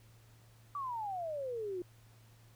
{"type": "exponential sweep", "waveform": "sine", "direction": "down", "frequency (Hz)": [1174.7, 347], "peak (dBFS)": -36, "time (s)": [0.75, 1.82], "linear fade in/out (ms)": 2, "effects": ["added 113 Hz sine -59 dBFS peak until 2.55 s", "pink hiss -66 dBFS RMS until 2.55 s"]}